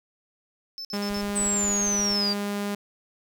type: tone bursts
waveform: triangle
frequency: 5274 Hz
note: E8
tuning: in tune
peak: -32 dBFS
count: 4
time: 0.78-1.211 s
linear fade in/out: 0 ms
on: 68 ms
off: 53 ms
type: tone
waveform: sawtooth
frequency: 203.4 Hz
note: G#3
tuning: 36 cents flat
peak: -23 dBFS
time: 0.93-2.75 s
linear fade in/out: 5 ms
type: noise with tremolo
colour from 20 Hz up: brown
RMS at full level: -40 dBFS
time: 1.1-2.13 s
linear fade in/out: 2 ms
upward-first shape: sine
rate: 17 Hz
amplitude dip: 100%
type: linear sweep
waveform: sine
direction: down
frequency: 8170 to 4622 Hz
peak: -23 dBFS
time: 1.35-2.34 s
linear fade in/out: 20 ms
effects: none